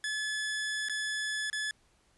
sawtooth tone with dropouts, 1718 Hz, A6, 42 cents flat, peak -28 dBFS, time 0.04-1.71 s, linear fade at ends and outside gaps 1 ms, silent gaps 0.886-0.896 / 1.5-1.529 s, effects pink hiss -68 dBFS RMS until 2.17 s + resampled to 24000 Hz

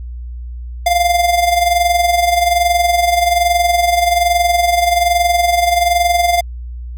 square tone with amplitude modulation, 698.5 Hz, F5, in tune, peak -9 dBFS, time 0.86-6.41 s, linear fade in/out 5 ms, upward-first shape sine, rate 21.2 Hz, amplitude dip 60%, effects added 60 Hz sine -24 dBFS peak until 6.97 s

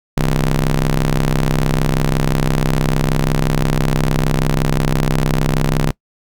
sawtooth ring-modulated tone, 65.3 Hz, C2, 3 cents flat, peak -6 dBFS, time 0.17-5.91 s, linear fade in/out 5 ms, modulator 84.9 Hz, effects noise-tail reverb RT60 0.1 s tail -23 dB re dry

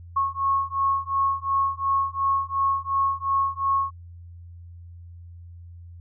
sine beating tone pair, 1094 / 1096.8 Hz, C#6 / C#6, -23 / -19 cents, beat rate 2.8 Hz, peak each -24 dBFS, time 0.16-3.91 s, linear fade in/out 10 ms, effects added 86 Hz sine -40 dBFS peak until 6 s

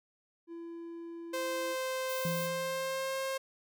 triangle tone, 336.4 Hz, E4, 35 cents sharp, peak -39 dBFS, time 0.47-1.76 s, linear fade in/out 50 ms
sawtooth tone with pitch glide, 520 to 533.7 Hz, C5 to C5, -11 to +34 cents, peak -29 dBFS, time 1.33-3.38 s, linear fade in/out 10 ms, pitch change +45 cents, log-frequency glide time 2.14-3.17 s
violet noise, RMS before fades -43 dBFS, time 2.08-2.48 s, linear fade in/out 20 ms
sine tone with exponential decay, 167.6 Hz, E3, 29 cents sharp, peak -31 dBFS, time 2.25-3.27 s, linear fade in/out 2 ms, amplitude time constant 220 ms
effects none

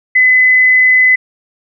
sine tone, 2018 Hz, B6, 37 cents sharp, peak -5 dBFS, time 0.15-1.16 s, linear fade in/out 10 ms, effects none

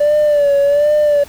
triangle tone with vibrato, 581 Hz, D5, 19 cents flat, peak -6 dBFS, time 0-1.24 s, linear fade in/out 10 ms, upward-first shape sine, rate 1.3 Hz, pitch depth 58 cents each way, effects tanh soft clip ceiling -5 dBFS + pink hiss -39 dBFS RMS until 1.28 s

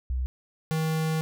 sine / square tone pair in turn, 63.5 / 158.81 Hz, B1 / D#3, +49 / +36 cents, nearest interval octave + major third, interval 1587 cents, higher second, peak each -25 dBFS, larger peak neither, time 0.1-0.26 / 0.71-1.21 s, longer second, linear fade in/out 0 ms, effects none

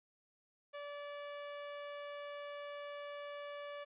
sawtooth tone, 578 Hz, D5, 28 cents flat, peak -40 dBFS, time 0.73-3.85 s, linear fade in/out 20 ms, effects resampled to 8000 Hz + 13-bit

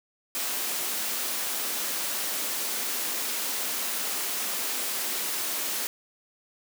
white high-pass noise, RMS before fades -30 dBFS, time 0.35-5.87 s, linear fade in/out 0 ms, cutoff 200 Hz, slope 48 dB/octave, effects none

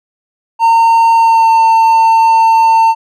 triangle tone with pitch glide, 914 to 901.4 Hz, A#5 to A5, -34 to +42 cents, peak -3 dBFS, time 0.59-2.95 s, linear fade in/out 50 ms, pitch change -24 cents, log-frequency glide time 1.16-1.52 s, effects none

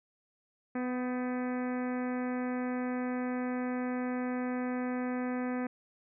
harmonic tone with a mistuned harmonic, 250 Hz, B3, 21 cents sharp, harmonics 1 / 2 / 3 / 4 / 5 / 6 / 7 / 8 / 9 / 10, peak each -32 / -39 / -43 / -48 / -47 / -49 / -49 / -50 / -52 / -58 dBFS, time 0.75-5.67 s, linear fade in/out 5 ms, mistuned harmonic 6, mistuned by +52 cents, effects none

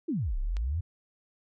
sine exponential two-way sweep, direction down then up, 370 to 30.87 to 92.8 Hz, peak -27 dBFS, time 0.08-0.81 s, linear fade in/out 10 ms, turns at 0.38 s
click, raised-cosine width 0.2 ms, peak -26 dBFS, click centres 0.568 s
effects none

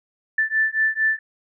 sine beating tone pair, 1760 / 1764.4 Hz, A6 / A6, 0 / +4 cents, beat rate 4.4 Hz, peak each -21 dBFS, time 0.38-1.19 s, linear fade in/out 5 ms, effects none

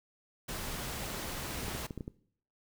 pink noise, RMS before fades -39 dBFS, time 0.48-1.87 s, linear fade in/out 10 ms
clicks, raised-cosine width 3 ms, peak -26 dBFS, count 7, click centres 1.633 / 1.682 / 1.75 / 1.908 / 1.977 / 2.008 / 2.079 s
effects noise-tail reverb RT60 0.6 s tail -19 dB re dry

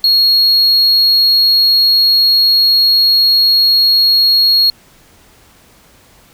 sine tone, 4302 Hz, C8, 47 cents sharp, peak -4 dBFS, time 0.04-4.7 s, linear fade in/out 2 ms, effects tanh soft clip ceiling -6 dBFS + pink hiss -46 dBFS RMS until 6.33 s

